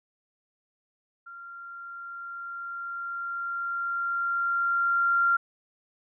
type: tone with level ramp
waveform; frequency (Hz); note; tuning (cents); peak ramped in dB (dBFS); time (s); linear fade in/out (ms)
sine; 1384; F6; -16; -41 to -19; 1.26-5.37; 10
effects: none